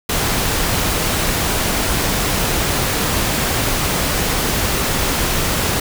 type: noise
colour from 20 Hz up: pink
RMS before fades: -18 dBFS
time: 0.09-5.8 s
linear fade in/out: 5 ms
effects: none